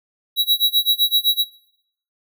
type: tone with tremolo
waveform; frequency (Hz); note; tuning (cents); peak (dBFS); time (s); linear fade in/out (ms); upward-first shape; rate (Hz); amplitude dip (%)
square; 3881; B7; -31; -12; 0.36-1.45; 50; sine; 7.8; 95
effects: noise-tail reverb RT60 0.7 s tail -19 dB re dry